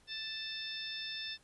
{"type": "harmonic tone with a mistuned harmonic", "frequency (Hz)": 880, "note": "A5", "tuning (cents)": 0, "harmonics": [2, 3, 4, 5, 6], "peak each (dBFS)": [-47, -47, -42, -52, -44], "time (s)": [0.07, 1.38], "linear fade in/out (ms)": 50, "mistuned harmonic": 4, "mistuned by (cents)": 35, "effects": ["pink hiss -67 dBFS RMS until 1.43 s", "resampled to 24000 Hz"]}